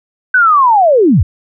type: linear sweep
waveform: sine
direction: down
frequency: 1532 to 57.8 Hz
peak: -5 dBFS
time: 0.34-1.23 s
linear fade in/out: 5 ms
effects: none